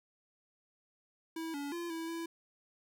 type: tone with pitch steps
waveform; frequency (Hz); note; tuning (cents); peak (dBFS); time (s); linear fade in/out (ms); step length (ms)
square; 325.6 / 284.9 / 343.1 / 327.7 / 332.4; E4 / C#4 / F4 / E4 / E4; -21 / +48 / -31 / -10 / +15; -38; 1.36-2.26; 5; 180
effects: none